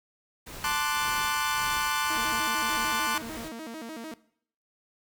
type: noise with tremolo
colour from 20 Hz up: pink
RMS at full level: -41 dBFS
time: 0.46-3.49 s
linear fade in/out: 10 ms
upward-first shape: sine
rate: 1.8 Hz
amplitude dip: 70%
type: chord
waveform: sawtooth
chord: D dominant seventh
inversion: second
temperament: equal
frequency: 880 / 1046.5 / 1174.7 / 1480 Hz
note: A5 / C6 / D6 / F#6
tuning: 0 / 0 / 0 / 0 cents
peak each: -28 dBFS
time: 0.64-3.18 s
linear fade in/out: 2 ms
type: tone with vibrato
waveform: sawtooth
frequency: 270 Hz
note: C#4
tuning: 45 cents flat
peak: -33 dBFS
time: 2.1-4.14 s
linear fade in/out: 2 ms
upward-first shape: square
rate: 6.7 Hz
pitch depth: 280 cents each way
effects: noise-tail reverb RT60 0.6 s tail -18 dB re dry